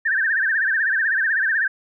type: tone with vibrato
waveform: sine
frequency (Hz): 1677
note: G#6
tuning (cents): +16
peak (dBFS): -17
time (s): 0.05-1.68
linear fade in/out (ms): 10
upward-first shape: sine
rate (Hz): 16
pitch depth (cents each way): 160
effects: none